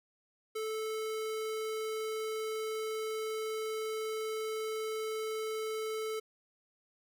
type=tone; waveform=square; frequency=437.3 Hz; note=A4; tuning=11 cents flat; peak=-35 dBFS; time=0.55-6.2 s; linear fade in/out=10 ms; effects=none